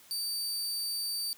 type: tone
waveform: sawtooth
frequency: 4622 Hz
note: D8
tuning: 28 cents flat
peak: -29 dBFS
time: 0.11-1.33 s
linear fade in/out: 0 ms
effects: white hiss -57 dBFS RMS until 1.37 s + high-pass 80 Hz 12 dB/octave